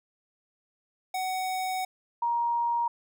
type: tone pair in turn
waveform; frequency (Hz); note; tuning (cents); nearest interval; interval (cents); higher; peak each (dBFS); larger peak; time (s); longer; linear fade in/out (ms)
square / sine; 748 / 942.4; F#5 / A#5; +19 / +19; major third; 400; second; -29 / -24; second; 1.14-1.85 / 2.22-2.88; first; 5
effects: none